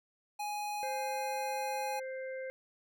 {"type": "tone", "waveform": "square", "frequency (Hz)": 832, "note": "G#5", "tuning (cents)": 3, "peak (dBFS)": -36, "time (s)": [0.39, 2], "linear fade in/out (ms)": 10}
{"type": "harmonic tone", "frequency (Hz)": 523.3, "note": "C5", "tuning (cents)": 0, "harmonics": [1, 3, 4], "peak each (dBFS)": [-38, -49, -49], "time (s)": [0.83, 2.5], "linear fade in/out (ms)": 0}
{"effects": []}